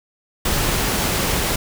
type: noise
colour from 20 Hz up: pink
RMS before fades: -20 dBFS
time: 0.45-1.56 s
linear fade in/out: 5 ms
effects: none